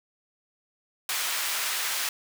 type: high-pass noise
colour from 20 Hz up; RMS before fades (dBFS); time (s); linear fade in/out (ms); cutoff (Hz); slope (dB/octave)
pink; -29; 1.09-2.09; 2; 1400; 12
effects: none